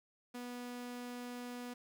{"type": "tone", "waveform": "sawtooth", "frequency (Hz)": 244.8, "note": "B3", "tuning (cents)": -15, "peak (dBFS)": -39, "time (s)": [0.34, 1.74], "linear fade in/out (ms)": 10, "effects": ["11-bit"]}